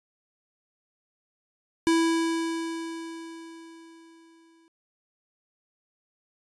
square tone with exponential decay, 329.6 Hz, E4, in tune, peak -19 dBFS, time 1.87-4.68 s, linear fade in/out 0 ms, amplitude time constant 610 ms, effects resampled to 24000 Hz

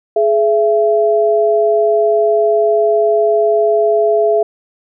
sine tone pair together, 422.2 / 670 Hz, G#4 / E5, +29 / +28 cents, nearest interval minor sixth, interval 799 cents, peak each -12 dBFS, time 0.16-4.43 s, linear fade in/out 5 ms, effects none

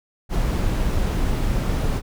brown noise, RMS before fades -21 dBFS, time 0.29-2.02 s, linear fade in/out 50 ms, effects none

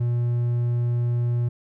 triangle tone, 120 Hz, B2, 49 cents flat, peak -18 dBFS, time 0-1.49 s, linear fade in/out 10 ms, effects none

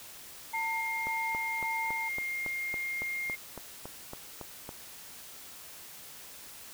sine tone with tremolo, 904 Hz, A5, 47 cents sharp, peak -33 dBFS, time 0.53-2.09 s, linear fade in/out 10 ms, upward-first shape square, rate 1.8 Hz, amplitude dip 30%
sine tone, 2125 Hz, C7, 26 cents sharp, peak -32 dBFS, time 0.53-3.36 s, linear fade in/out 20 ms
click train, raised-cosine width 1 ms, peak -26 dBFS, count 14, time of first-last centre 1.07-4.691 s, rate 3.59 Hz
effects white hiss -48 dBFS RMS until 6.73 s

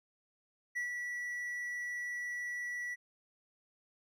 triangle tone with ADSR envelope, 1949 Hz, B6, 23 cents flat, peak -31 dBFS, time 0.75-2.96 s, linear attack 20 ms, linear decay 120 ms, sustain -4 dB, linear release 29 ms, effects none

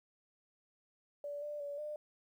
sine tone with pitch steps, 578 / 591 / 573 / 600 Hz, D5 / D5 / D5 / D5, -28 / +11 / -43 / +37 cents, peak -39 dBFS, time 1.24-1.96 s, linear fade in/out 2 ms, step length 180 ms, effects 12-bit

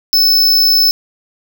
square tone, 5260 Hz, E8, 5 cents flat, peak -8 dBFS, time 0.13-0.91 s, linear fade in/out 0 ms, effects none

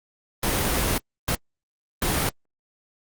pink noise bursts at uneven times, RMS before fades -23 dBFS, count 3, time 0.43-0.98 / 1.28-1.35 / 2.02-2.29 s, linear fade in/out 2 ms, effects Opus 24 kbps

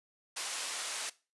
white band-pass noise, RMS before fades -38 dBFS, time 0.36-1.1 s, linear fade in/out 10 ms, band 600 to 9600 Hz, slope 12 dB/octave, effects noise-tail reverb RT60 0.3 s tail -19 dB re dry + resampled to 24000 Hz

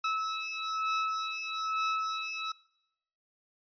sawtooth beating tone pair, 1300 / 1301.1 Hz, E6 / E6, -24 / -23 cents, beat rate 1.1 Hz, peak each -30 dBFS, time 0.04-2.52 s, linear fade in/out 5 ms, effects noise-tail reverb RT60 0.8 s tail -21 dB re dry + resampled to 11025 Hz

